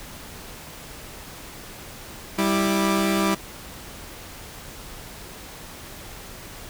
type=tone cluster; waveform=sawtooth; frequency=196.2 / 327.7 / 1180 Hz; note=G3 / E4 / D6; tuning=+2 / -10 / +8 cents; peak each=-18 / -20 / -25 dBFS; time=2.38-3.35 s; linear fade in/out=10 ms; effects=pink hiss -40 dBFS RMS until 6.69 s